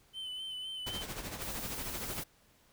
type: tone with vibrato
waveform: triangle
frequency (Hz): 3049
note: G7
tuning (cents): -49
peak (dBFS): -37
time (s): 0.13-1.05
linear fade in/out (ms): 50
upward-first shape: sine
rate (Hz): 3.9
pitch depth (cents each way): 33
type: noise with tremolo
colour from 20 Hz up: pink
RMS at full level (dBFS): -39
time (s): 0.86-2.24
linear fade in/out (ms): 10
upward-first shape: sine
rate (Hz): 13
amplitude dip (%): 60
type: noise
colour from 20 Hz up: blue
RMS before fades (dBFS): -43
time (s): 1.41-2.24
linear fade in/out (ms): 10
effects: pink hiss -66 dBFS RMS until 2.72 s